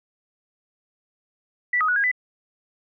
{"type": "tone with pitch steps", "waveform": "sine", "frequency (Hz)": [1965, 1257, 1467, 1634, 1997], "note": ["B6", "D#6", "F#6", "G#6", "B6"], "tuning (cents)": [-9, 17, -15, -29, 19], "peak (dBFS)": -18, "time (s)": [1.73, 2.115], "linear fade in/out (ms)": 5, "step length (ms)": 77, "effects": []}